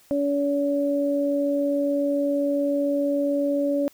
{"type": "tone pair together", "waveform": "sine", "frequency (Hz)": [284.3, 568.6], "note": ["C#4", "C#5"], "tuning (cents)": [44, 44], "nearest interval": "octave", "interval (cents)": 1200, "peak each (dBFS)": -23, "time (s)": [0.11, 3.88], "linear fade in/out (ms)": 0, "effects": ["white hiss -56 dBFS RMS until 3.93 s"]}